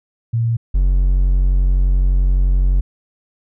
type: tone pair in turn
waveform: sine / triangle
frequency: 115.5 / 45.84 Hz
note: A#2 / F#1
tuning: -16 / -15 cents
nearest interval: octave + major third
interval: 1599 cents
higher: first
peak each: -14 / -9 dBFS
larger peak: second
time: 0.33-0.57 / 0.74-2.81 s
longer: second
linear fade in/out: 10 ms
effects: none